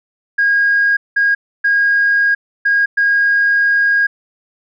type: tone bursts at uneven times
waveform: sine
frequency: 1633 Hz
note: G#6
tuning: 30 cents flat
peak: -9 dBFS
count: 5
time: 0.38-0.97 / 1.16-1.35 / 1.64-2.35 / 2.65-2.86 / 2.97-4.07 s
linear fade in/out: 10 ms
effects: tanh soft clip ceiling -5 dBFS